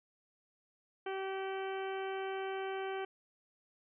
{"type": "harmonic tone", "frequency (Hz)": 385, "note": "G4", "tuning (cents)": -31, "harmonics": [1, 2, 3, 4, 5, 6, 7, 8], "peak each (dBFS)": [-38, -42, -49, -47, -54, -51, -56, -53], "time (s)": [1.06, 3.05], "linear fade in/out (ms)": 5, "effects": []}